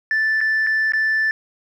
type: tone with dropouts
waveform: sine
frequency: 1760 Hz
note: A6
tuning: in tune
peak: -14 dBFS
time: 0.11-1.31 s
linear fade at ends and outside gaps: 1 ms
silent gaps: 0.406-0.412 / 0.666-0.67 / 0.921-0.935 s
effects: tanh soft clip ceiling -14 dBFS + 9-bit